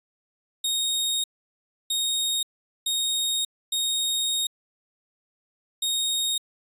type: tone bursts at uneven times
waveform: sawtooth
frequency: 3729 Hz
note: A#7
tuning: in tune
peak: -20 dBFS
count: 5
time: 0.64-1.24 / 1.9-2.43 / 2.86-3.45 / 3.72-4.47 / 5.82-6.38 s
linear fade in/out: 5 ms
effects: resampled to 32000 Hz